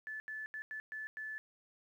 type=tone bursts at uneven times; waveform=sine; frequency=1739 Hz; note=A6; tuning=21 cents flat; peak=-40 dBFS; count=6; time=0.07-0.2 / 0.28-0.46 / 0.54-0.62 / 0.71-0.8 / 0.92-1.07 / 1.17-1.38 s; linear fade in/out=0 ms; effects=12-bit